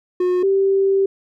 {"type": "tone pair in turn", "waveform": ["triangle", "sine"], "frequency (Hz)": [361.4, 389.9], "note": ["F#4", "G4"], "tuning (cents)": [-41, -9], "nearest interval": "minor second", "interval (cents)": 132, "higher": "second", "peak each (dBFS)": -13, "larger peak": "neither", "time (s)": [[0.2, 0.43], [0.43, 1.06]], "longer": "second", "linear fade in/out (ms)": 5, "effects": []}